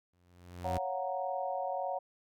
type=tone with exponential growth; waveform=sawtooth; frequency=88.6 Hz; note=F2; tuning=25 cents sharp; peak=-29 dBFS; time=0.13-0.78 s; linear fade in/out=5 ms; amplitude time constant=140 ms
type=chord; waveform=sine; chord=Gb major seventh; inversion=second; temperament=equal; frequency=554.4 / 698.5 / 740 / 932.3 Hz; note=Db5 / F5 / Gb5 / Bb5; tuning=0 / 0 / 0 / 0 cents; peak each=-37 / -41 / -36 / -41 dBFS; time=0.64-1.99 s; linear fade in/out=10 ms
effects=none